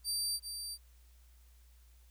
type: tone with echo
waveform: 25% pulse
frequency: 4667 Hz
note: D8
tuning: 12 cents flat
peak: -28 dBFS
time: 0.04-0.4 s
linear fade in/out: 50 ms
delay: 380 ms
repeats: 1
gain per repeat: -7 dB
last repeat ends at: 0.78 s
effects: added 60 Hz sine -58 dBFS peak until 2.1 s + white hiss -70 dBFS RMS until 2.1 s